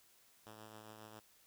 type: tone with tremolo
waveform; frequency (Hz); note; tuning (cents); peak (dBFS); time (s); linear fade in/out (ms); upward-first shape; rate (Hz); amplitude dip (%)
5% pulse; 108.3; A2; -27; -40; 0.46-1.2; 5; triangle; 7.4; 40
effects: white hiss -68 dBFS RMS until 1.46 s